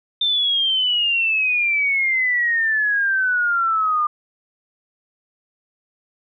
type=exponential sweep; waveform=sine; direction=down; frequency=3600 to 1200 Hz; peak=-16 dBFS; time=0.21-4.07 s; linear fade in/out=5 ms; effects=none